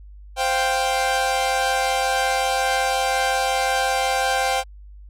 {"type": "chord", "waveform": "sawtooth", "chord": "C suspended fourth", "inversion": "none", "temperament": "equal", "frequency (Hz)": [523.3, 698.5, 784], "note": ["C5", "F5", "G5"], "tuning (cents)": [0, 0, 0], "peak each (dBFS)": [-21, -23, -17], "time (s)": [0.36, 4.64], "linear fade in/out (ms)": 50, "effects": ["added 50 Hz sine -39 dBFS peak until 5.09 s", "low-pass 11000 Hz 12 dB/octave"]}